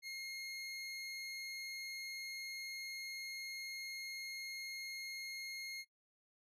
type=tone; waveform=25% pulse; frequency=2143 Hz; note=C7; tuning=41 cents sharp; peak=-40 dBFS; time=0.02-5.85 s; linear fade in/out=50 ms; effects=noise-tail reverb RT60 0.1 s tail -18 dB re dry + low-pass 11000 Hz 12 dB/octave